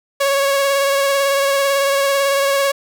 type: tone with vibrato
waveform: sawtooth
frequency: 554.4 Hz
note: C#5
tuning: in tune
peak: -10 dBFS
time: 0.2-2.72 s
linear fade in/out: 10 ms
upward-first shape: sine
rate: 18 Hz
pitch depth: 22 cents each way
effects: none